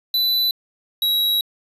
square tone pair in turn, 3988 / 3866 Hz, B7 / B7, +16 / -38 cents, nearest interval minor second, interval 54 cents, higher first, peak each -17 dBFS, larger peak neither, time 0.14-0.51 / 1.02-1.41 s, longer second, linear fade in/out 2 ms, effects resampled to 32000 Hz + 9-bit

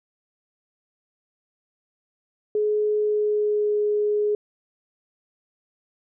sine tone with pitch glide, 422.4 to 418 Hz, G#4 to G#4, +29 to +11 cents, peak -19 dBFS, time 2.55-4.35 s, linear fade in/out 2 ms, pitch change -18 cents, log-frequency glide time 2.96-3.76 s, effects none

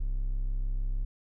triangle tone, 33.27 Hz, C1, 30 cents sharp, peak -25 dBFS, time 0-1.05 s, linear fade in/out 10 ms, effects none

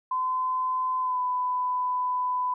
sine tone with pitch glide, 1022 to 999.8 Hz, C6 to B5, -41 to +21 cents, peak -24 dBFS, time 0.11-2.54 s, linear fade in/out 5 ms, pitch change -38 cents, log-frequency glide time 1-1.2 s, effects none

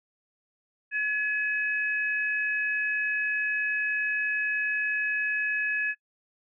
sine tone pair together, 1698.4 / 2549 Hz, G#6 / D#7, +38 / +41 cents, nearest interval perfect fifth, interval 703 cents, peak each -26 / -30 dBFS, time 0.91-5.95 s, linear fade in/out 50 ms, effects noise-tail reverb RT60 0.1 s tail -26 dB re dry

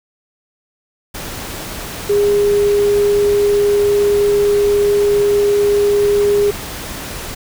sine tone in noise, 408.7 Hz, G#4, 28 cents flat, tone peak -10 dBFS, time 2.09-6.51 s, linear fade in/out 10 ms, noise pink, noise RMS -27 dBFS, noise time 1.14-7.35 s, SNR +14 dB, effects none

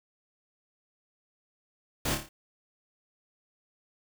pink noise with echo, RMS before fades -30 dBFS, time 2.05-2.15 s, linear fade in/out 5 ms, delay 28 ms, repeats 5, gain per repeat -5 dB, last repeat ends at 2.29 s, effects none

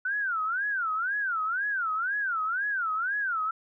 sine tone with vibrato, 1458 Hz, F#6, 26 cents flat, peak -26 dBFS, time 0.05-3.51 s, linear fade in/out 5 ms, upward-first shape sine, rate 2 Hz, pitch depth 250 cents each way, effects none

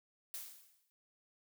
blue noise with exponential decay, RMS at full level -42 dBFS, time 0.34-0.9 s, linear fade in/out 0 ms, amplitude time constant 120 ms, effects none

